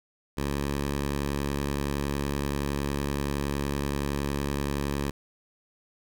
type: tone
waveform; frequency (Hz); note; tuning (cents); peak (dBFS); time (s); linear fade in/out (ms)
10% pulse; 70.7; C#2; +35; -19; 0.37-5.11; 10
effects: none